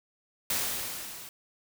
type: noise with level ramp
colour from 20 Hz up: white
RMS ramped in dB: -28 to -45 dBFS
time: 0.5-1.29 s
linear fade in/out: 2 ms
effects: none